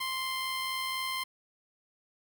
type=tone with amplitude modulation; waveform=15% pulse; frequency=1046.5 Hz; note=C6; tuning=in tune; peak=-24 dBFS; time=0-1.24 s; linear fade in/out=10 ms; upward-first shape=sine; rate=83.9 Hz; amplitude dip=25%; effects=9-bit